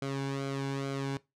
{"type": "tone with flanger", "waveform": "sawtooth", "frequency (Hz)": 137.2, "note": "C#3", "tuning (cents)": -17, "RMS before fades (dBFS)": -34, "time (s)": [0.02, 1.17], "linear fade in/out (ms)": 2, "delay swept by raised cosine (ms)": [1.1, 1.6], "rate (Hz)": 2.3, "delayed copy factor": -0.7, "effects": ["noise-tail reverb RT60 0.2 s tail -19 dB re dry", "low-pass 7000 Hz 12 dB/octave"]}